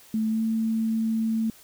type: tone with pitch glide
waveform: sine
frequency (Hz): 219.4 to 223.2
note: A3 to A3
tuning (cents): -5 to +25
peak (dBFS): -22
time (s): 0.14-1.5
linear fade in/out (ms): 2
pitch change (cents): +30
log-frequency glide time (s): 0.28-0.42
effects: white hiss -52 dBFS RMS until 1.63 s